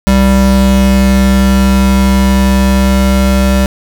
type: tone pair together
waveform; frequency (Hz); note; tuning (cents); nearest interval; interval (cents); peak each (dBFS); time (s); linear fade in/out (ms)
square; 65.2 / 195.51; C2 / G3; -5 / -4; octave + perfect fifth; 1901; -10; 0.07-3.66; 0
effects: none